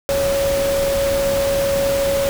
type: tone in noise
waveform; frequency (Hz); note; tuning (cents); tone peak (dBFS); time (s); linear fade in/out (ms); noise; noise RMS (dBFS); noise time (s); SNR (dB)
sine; 554.4; C#5; 0; -16; 0.09-2.29; 0; pink; -25; 0.09-2.29; +6
effects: none